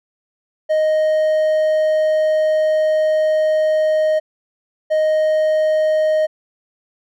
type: tone pair in turn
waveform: triangle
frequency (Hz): 622 / 622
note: D#5 / D#5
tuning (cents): -1 / -1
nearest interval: unison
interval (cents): 0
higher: neither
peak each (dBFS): -11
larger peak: neither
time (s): 0.69-4.2 / 4.9-6.27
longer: first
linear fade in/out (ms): 20
effects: none